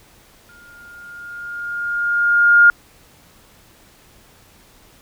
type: tone with exponential growth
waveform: sine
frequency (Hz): 1415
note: F6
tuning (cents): +22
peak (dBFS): -5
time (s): 0.49-2.7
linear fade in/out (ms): 1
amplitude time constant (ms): 480
effects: pink hiss -50 dBFS RMS until 5.01 s